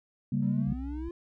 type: chord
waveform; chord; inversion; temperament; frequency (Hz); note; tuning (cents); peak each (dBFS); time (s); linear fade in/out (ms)
sine; G diminished; second; equal; 138.59 / 196 / 233.1; Db3 / G3 / Bb3; 0 / 0 / 0; -29 / -30 / -30; 0.32-0.73; 5
type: exponential sweep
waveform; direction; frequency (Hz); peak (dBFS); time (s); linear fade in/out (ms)
triangle; up; 185 to 349.2; -34; 0.42-1.11; 2
type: tone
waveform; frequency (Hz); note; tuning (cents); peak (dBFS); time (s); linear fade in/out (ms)
sine; 63.6; C2; -48; -35; 0.67-1.09; 5
effects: tanh soft clip ceiling -15 dBFS